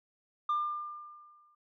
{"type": "tone with exponential decay", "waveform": "sine", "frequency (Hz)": 1198, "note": "D6", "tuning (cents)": 34, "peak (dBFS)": -24, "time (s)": [0.49, 1.55], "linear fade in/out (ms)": 5, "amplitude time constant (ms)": 230, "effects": ["tanh soft clip ceiling -25 dBFS"]}